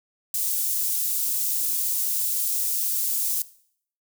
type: high-pass noise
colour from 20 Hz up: white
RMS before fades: -25 dBFS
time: 0.34-3.42 s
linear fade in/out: 2 ms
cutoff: 8000 Hz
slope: 12 dB/octave
effects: noise-tail reverb RT60 0.6 s tail -18 dB re dry